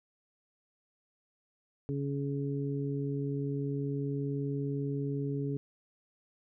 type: harmonic tone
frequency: 140.4 Hz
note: C#3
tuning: 22 cents sharp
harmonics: 1 / 2 / 3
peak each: -33 / -36 / -38 dBFS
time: 1.89-5.57 s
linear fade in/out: 0 ms
effects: none